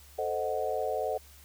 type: chord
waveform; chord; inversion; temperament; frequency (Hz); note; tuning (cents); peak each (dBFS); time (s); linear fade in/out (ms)
sine; A diminished seventh; none; equal; 440 / 523.3 / 622.3 / 740; A4 / C5 / Eb5 / Gb5; 0 / 0 / 0 / 0; -34; 0.18-1.18; 10
effects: added 71 Hz sine -54 dBFS peak until 1.44 s + white hiss -56 dBFS RMS until 1.44 s